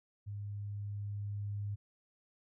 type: tone with level ramp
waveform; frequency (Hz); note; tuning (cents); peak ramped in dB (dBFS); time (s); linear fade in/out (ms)
sine; 102.2; G#2; -27; -39 to -35; 0.26-1.76; 20
effects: none